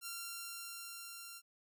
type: tone with level ramp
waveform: 5% pulse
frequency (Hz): 1375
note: F6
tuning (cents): -27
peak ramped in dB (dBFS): -30 to -37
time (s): 0.01-1.42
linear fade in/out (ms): 50
effects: none